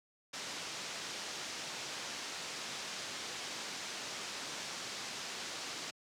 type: low-pass noise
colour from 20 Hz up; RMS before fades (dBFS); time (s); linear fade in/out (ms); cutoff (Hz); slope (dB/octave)
white; -43; 0.33-5.91; 10; 6500; 24
effects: high-pass 150 Hz 12 dB/octave